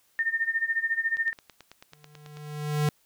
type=tone with tremolo; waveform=sine; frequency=1818 Hz; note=A#6; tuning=44 cents flat; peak=-21 dBFS; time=0.19-1.33 s; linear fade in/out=0 ms; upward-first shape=sine; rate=14 Hz; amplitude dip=85%
type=click train; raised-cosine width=0.2 ms; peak=-28 dBFS; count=12; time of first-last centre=1.17-2.371 s; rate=9.16 Hz
type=tone with exponential growth; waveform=square; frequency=149.4 Hz; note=D3; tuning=30 cents sharp; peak=-21 dBFS; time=1.92-2.89 s; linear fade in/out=2 ms; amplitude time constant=210 ms
effects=white hiss -66 dBFS RMS until 3.05 s